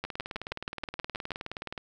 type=two click trains; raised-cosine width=0.3 ms; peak=-20 / -17 dBFS; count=34 / 9; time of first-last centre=0.05-1.778 / 0.04-1.318 s; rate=19.1 / 6.26 Hz; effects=none